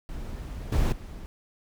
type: noise with level steps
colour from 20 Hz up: brown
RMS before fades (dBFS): -36 / -23 / -39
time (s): 0.09-1.26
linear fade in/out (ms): 0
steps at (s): 0.72 / 0.92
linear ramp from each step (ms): 5
effects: none